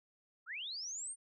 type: linear sweep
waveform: sine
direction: up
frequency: 1244 to 9060 Hz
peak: -40 dBFS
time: 0.46-1.16 s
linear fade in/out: 50 ms
effects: none